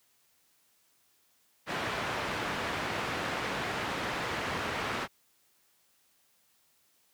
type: low-pass noise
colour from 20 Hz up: white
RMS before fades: -34 dBFS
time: 1.66-5.08 s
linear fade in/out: 50 ms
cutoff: 1900 Hz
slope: 12 dB/octave
effects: white hiss -69 dBFS RMS until 7.13 s + high-pass 60 Hz 12 dB/octave